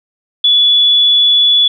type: tone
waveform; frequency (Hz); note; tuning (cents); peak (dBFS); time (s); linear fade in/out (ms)
sine; 3426; A7; -47; -6; 0.44-1.68; 5
effects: none